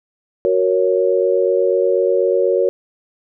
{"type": "chord", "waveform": "sine", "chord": "F# major", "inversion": "none", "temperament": "equal", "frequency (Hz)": [370, 466.2, 554.4], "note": ["F#4", "A#4", "C#5"], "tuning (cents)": [0, 0, 0], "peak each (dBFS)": -17, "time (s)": [0.45, 2.69], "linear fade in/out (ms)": 0, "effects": []}